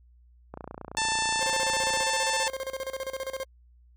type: click train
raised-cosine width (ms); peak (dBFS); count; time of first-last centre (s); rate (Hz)
1; -24; 44; 0.54-2.008; 29.3
type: harmonic tone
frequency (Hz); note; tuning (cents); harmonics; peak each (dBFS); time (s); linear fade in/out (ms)
886; A5; +12; 1 / 2 / 3 / 4 / 5 / 6 / 7 / 8 / 9 / 10; -29 / -32 / -34 / -35 / -36 / -37 / -37 / -38 / -39 / -39; 0.97-2.48; 0
type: tone with tremolo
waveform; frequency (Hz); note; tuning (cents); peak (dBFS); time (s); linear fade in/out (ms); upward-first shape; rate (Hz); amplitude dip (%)
40% pulse; 531; C5; +25; -29; 1.4-3.45; 20; square; 15; 80
effects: added 60 Hz sine -54 dBFS peak until 3.96 s